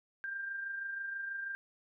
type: tone with amplitude modulation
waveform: sine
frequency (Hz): 1590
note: G6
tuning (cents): +24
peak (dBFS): -35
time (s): 0.24-1.55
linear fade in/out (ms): 0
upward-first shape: sine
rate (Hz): 26.2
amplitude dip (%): 40
effects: none